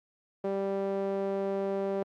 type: tone with band-pass filter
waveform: sawtooth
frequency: 196 Hz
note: G3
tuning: in tune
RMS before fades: -31 dBFS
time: 0.44-2.03 s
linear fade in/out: 5 ms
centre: 490 Hz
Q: 2.6
effects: Opus 48 kbps